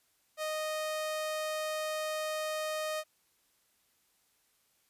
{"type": "tone", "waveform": "sawtooth", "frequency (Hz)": 620, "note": "D#5", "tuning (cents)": -6, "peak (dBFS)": -29, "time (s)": [0.37, 3.04], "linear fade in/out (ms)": 50, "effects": ["white hiss -72 dBFS RMS until 4.89 s", "resampled to 32000 Hz"]}